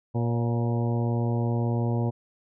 harmonic tone with a mistuned harmonic, 118.3 Hz, A#2, 26 cents sharp, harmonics 1 / 2 / 3 / 4 / 5 / 6 / 7 / 8, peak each -24 / -30 / -34 / -36 / -38 / -40 / -41 / -42 dBFS, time 0.14-2.11 s, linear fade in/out 20 ms, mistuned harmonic 5, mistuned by -45 cents, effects none

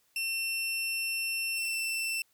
sawtooth tone with pitch glide, 2700 to 2680 Hz, E7 to E7, +41 to +28 cents, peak -27 dBFS, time 0.16-2.22 s, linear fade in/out 2 ms, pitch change -13 cents, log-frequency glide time 1.55-1.78 s, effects white hiss -70 dBFS RMS until 2.33 s

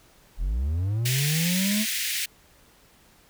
triangle linear sweep, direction up, 35.41 to 221.1 Hz, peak -21 dBFS, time 0.37-1.86 s, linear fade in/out 50 ms
pink high-pass noise, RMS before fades -28 dBFS, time 1.05-2.26 s, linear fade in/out 10 ms, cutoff 1800 Hz, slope 48 dB/octave
effects pink hiss -57 dBFS RMS until 3.29 s

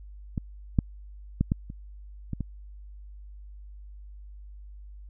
clicks, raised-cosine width 5 ms, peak -16 / -8 / -10 / -11 / -26 / -18 / -18 dBFS, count 7, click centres 0.378 / 0.788 / 1.41 / 1.519 / 1.701 / 2.333 / 2.407 s, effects added 50 Hz sine -42 dBFS peak until 5.09 s

